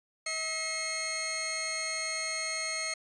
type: tone pair together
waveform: 15% pulse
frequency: 640.4 / 2154 Hz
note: D#5 / C7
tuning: +50 / +50 cents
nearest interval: octave + major sixth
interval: 2100 cents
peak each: -32 / -26 dBFS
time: 0.26-2.94 s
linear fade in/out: 5 ms
effects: resampled to 22050 Hz